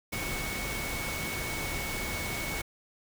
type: tone in noise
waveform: sine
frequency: 2217 Hz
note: C#7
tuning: in tune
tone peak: -37 dBFS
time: 0.12-2.62 s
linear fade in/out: 10 ms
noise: pink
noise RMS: -35 dBFS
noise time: 0.12-2.62 s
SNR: -5 dB
effects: none